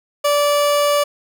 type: tone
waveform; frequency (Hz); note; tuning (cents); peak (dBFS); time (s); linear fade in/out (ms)
30% pulse; 581; D5; -19; -11; 0.24-1.04; 10
effects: none